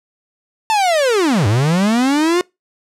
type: linear two-way sweep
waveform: 45% pulse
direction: down then up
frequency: 900 to 96 to 364.1 Hz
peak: -12 dBFS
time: 0.7-2.41 s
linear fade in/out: 0 ms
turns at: 1.47 s
effects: noise-tail reverb RT60 0.2 s tail -24 dB re dry + low-pass 9000 Hz 12 dB/octave